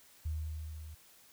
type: tone with level ramp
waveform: sine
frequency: 77.78 Hz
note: D#2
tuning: in tune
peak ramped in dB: -32 to -45 dBFS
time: 0.25-0.95 s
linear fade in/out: 10 ms
effects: white hiss -61 dBFS RMS until 1.32 s